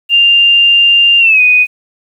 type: tone with pitch glide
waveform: sine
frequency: 2794 to 2489 Hz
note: F7 to D#7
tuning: 0 to 0 cents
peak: -4 dBFS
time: 0.09-1.67 s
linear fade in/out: 50 ms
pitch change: -200 cents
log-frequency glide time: 1.19-1.41 s
effects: 7-bit